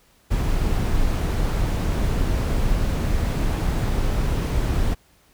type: noise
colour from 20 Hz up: brown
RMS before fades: -21 dBFS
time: 0.3-4.95 s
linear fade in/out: 20 ms
effects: pink hiss -58 dBFS RMS until 5.33 s